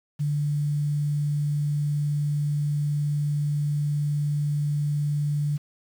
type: tone with quantisation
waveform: sine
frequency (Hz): 146.83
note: D3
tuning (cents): 0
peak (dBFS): -22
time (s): 0.19-5.58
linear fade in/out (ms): 20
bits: 8
effects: none